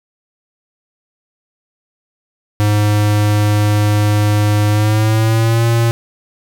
square tone with pitch glide, 104.6 to 116.06 Hz, G#2 to A#2, +13 to -7 cents, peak -11 dBFS, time 2.6-5.91 s, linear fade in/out 0 ms, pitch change +180 cents, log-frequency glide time 4.69-5.65 s, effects none

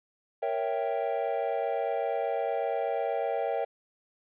triangle chord, A# diminished seventh, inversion none, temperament equal, 466.2 / 554.4 / 659.3 / 784 Hz, A#4 / C#5 / E5 / G5, 0 / 0 / 0 / 0 cents, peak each -31 dBFS, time 0.42-3.65 s, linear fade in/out 10 ms, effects resampled to 8000 Hz + 10-bit

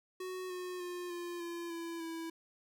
square tone with pitch steps, 370 / 362.8 / 355.7 / 348.8 / 342 / 335.4 / 328.9 Hz, F#4 / F#4 / F4 / F4 / F4 / E4 / E4, 0 / -34 / +32 / -2 / -36 / +30 / -4 cents, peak -40 dBFS, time 0.2-2.3 s, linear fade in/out 5 ms, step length 300 ms, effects none

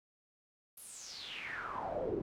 brown noise with band-pass filter sweep, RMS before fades -41 dBFS, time 0.77-2.22 s, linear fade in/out 5 ms, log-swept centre 12000 to 320 Hz, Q 6.4, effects none

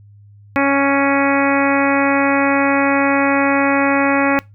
harmonic tone, 277.8 Hz, C#4, 4 cents sharp, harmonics 1 / 2 / 3 / 4 / 5 / 6 / 7 / 8 / 9, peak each -16 / -19 / -21 / -22 / -23 / -24 / -24 / -25 / -26 dBFS, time 0.56-4.39 s, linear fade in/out 0 ms, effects noise-tail reverb RT60 0.2 s tail -22 dB re dry + added 102 Hz sine -41 dBFS peak until 4.54 s

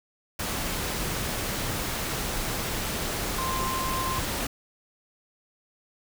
sine tone in noise, 1046.5 Hz, C6, in tune, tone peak -29 dBFS, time 3.38-4.19 s, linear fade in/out 5 ms, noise pink, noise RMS -30 dBFS, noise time 0.39-4.47 s, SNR -2 dB, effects none

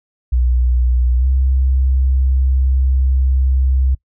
sine tone with pitch glide, 61.6 to 65.64 Hz, B1 to C2, -4 to +6 cents, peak -10 dBFS, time 0.32-3.95 s, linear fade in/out 10 ms, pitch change +110 cents, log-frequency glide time 1.18-1.26 s, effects noise-tail reverb RT60 0.1 s tail -23 dB re dry + tanh soft clip ceiling -6 dBFS

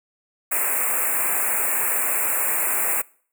white band-stop noise, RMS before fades -22 dBFS, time 0.51-3.02 s, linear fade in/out 10 ms, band 2600 to 7400 Hz, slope 96 dB/octave, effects noise-tail reverb RT60 0.5 s tail -24 dB re dry + high-pass 400 Hz 12 dB/octave

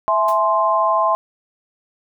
sine chord, E augmented, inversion none, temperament equal with one note detuned, 659.3 / 846.6 / 1046.5 Hz, E5 / G#5 / B#5, 0 / +33 / 0 cents, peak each -19 / -21 / -16 dBFS, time 0.08-1.15 s, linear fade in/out 0 ms
white noise with exponential decay, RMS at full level -31 dBFS, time 0.28-0.41 s, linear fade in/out 5 ms, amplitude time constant 28 ms
effects none

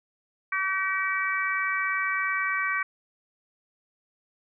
harmonic tone, 382.4 Hz, G4, 43 cents flat, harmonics 3 / 4 / 5 / 6, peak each -30 / -30 / -30 / -30 dBFS, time 0.52-2.83 s, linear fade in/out 5 ms, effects none

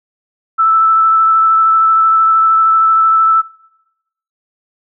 sine tone with vibrato, 1318.5 Hz, E6, in tune, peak -7 dBFS, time 0.58-3.42 s, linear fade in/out 20 ms, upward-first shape sine, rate 13 Hz, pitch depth 11 cents each way, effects noise-tail reverb RT60 0.9 s tail -23 dB re dry

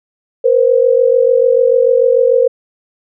sine tone pair together, 473.2 / 520 Hz, A#4 / C5, +26 / -11 cents, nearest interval major second, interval 163 cents, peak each -10 dBFS, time 0.44-2.48 s, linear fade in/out 10 ms, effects none

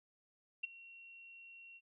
sine tone with ADSR envelope, 2735 Hz, F7, 37 cents flat, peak -33 dBFS, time 0.63-1.81 s, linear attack 11 ms, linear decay 14 ms, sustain -20 dB, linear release 48 ms, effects none

